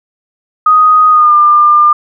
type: tone with pitch glide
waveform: sine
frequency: 1247 to 1199.7 Hz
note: D#6 to D6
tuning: +3 to +37 cents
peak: -3 dBFS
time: 0.66-1.93 s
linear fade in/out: 5 ms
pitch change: -66 cents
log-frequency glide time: 1.1-1.34 s
effects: none